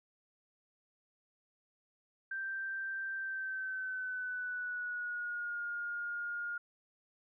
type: tone with pitch glide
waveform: sine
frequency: 1568 to 1421.3 Hz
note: G6 to F6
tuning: 0 to +30 cents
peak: -36 dBFS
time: 2.31-6.58 s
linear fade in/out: 5 ms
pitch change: -170 cents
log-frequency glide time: 3.16-5.61 s
effects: none